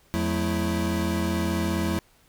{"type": "tone cluster", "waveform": "square", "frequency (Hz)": [84.7, 179.7, 219.1, 331.4], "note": ["E2", "F3", "A3", "E4"], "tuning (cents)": [48, 50, -7, 9], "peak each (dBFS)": -30, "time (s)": [0.14, 1.99], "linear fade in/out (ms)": 0, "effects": ["pink hiss -60 dBFS RMS until 2.28 s"]}